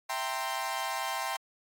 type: chord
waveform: sawtooth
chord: C dominant seventh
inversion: first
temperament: equal with one note detuned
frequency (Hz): 659.3 / 784 / 917.4 / 1046.5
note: E5 / G5 / Bb5 / C6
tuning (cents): 0 / 0 / -28 / 0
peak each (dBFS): -36 / -32 / -34 / -32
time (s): 0.09-1.37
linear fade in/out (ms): 10
effects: AAC 64 kbps